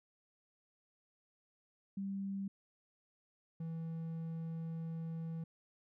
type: tone pair in turn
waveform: sine / triangle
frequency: 196 / 163.6 Hz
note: G3 / E3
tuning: 0 / -13 cents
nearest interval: minor third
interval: 313 cents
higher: first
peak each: -37 / -37 dBFS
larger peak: neither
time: 1.97-2.48 / 3.6-5.44 s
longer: second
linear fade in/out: 5 ms
effects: none